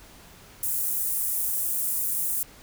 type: high-pass noise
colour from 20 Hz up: pink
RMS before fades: -27 dBFS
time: 0.63-2.43 s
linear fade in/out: 2 ms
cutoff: 9800 Hz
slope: 24 dB/octave
effects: pink hiss -50 dBFS RMS until 2.62 s